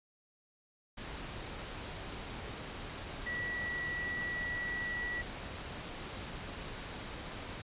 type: tone in noise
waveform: sine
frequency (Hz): 1942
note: B6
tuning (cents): -30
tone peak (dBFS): -35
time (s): 3.26-5.22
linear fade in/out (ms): 10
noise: pink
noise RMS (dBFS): -43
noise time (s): 0.97-7.62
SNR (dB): +5
effects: resampled to 8000 Hz